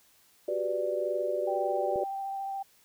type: chord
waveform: sine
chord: G major seventh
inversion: third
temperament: equal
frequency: 370 / 392 / 493.9 / 587.3 Hz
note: F#4 / G4 / B4 / D5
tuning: 0 / 0 / 0 / 0 cents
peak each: -34 / -36 / -35 / -30 dBFS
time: 0.48-2.04 s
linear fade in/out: 5 ms
type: tone with vibrato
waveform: sine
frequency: 784 Hz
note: G5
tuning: in tune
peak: -32 dBFS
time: 1.47-2.63 s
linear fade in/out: 10 ms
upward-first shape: triangle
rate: 14 Hz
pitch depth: 15 cents each way
type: click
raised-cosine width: 2 ms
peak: -28 dBFS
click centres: 1.959 s
effects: white hiss -63 dBFS RMS until 2.84 s